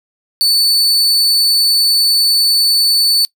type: tone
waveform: 40% pulse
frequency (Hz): 4490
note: C#8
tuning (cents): +21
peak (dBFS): -8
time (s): 0.41-3.25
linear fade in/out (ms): 0
effects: noise-tail reverb RT60 0.1 s tail -24 dB re dry